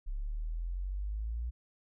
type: exponential sweep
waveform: sine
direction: up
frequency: 33.75 to 60.4 Hz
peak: -33 dBFS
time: 0.06-1.51 s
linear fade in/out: 20 ms
effects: none